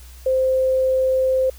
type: tone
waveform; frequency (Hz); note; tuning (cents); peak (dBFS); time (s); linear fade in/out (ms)
sine; 521; C5; -7; -15; 0.26-1.5; 5
effects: added 62 Hz sine -39 dBFS peak until 1.58 s + white hiss -48 dBFS RMS until 1.58 s